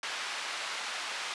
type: band-pass noise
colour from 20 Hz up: pink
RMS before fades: -37 dBFS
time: 0.03-1.34 s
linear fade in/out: 2 ms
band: 1100 to 5100 Hz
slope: 12 dB/octave
effects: resampled to 24000 Hz